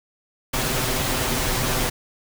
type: noise with comb filter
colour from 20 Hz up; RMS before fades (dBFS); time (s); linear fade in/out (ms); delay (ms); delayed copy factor
pink; -23; 0.53-1.9; 10; 7.8; +0.55
effects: none